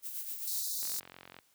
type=noise with tremolo; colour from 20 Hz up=violet; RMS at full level=-38 dBFS; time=0.02-0.65 s; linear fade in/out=50 ms; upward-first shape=sine; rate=7.7 Hz; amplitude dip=50%
type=high-pass noise; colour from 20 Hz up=white; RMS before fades=-36 dBFS; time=0.47-1 s; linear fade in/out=5 ms; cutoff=3800 Hz; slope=96 dB/octave
type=click train; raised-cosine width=0.3 ms; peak=-32 dBFS; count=26; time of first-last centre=0.83-1.388 s; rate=44.8 Hz
effects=white hiss -69 dBFS RMS until 1.54 s + high-pass 80 Hz 12 dB/octave